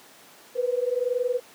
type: tone pair together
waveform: sine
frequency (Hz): 483.9 / 505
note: B4 / B4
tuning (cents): -35 / +39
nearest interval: minor second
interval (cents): 74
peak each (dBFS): -25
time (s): 0.55-1.4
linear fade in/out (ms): 20
effects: pink hiss -50 dBFS RMS until 1.54 s + high-pass 300 Hz 12 dB/octave